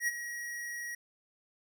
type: tone with ADSR envelope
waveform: square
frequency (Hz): 1903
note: A#6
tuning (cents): +35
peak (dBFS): -27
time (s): 0-0.95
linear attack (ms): 75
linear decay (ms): 29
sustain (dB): -11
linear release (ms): 5
effects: none